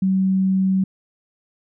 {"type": "tone", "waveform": "sine", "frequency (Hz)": 190, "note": "F#3", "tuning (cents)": 46, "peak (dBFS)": -15, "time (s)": [0.02, 0.84], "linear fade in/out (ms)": 5, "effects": []}